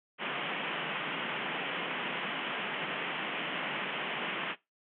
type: band-pass noise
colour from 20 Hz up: white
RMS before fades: -36 dBFS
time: 0.18-4.56 s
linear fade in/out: 50 ms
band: 140 to 3200 Hz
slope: 96 dB/octave
effects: noise-tail reverb RT60 0.2 s tail -19 dB re dry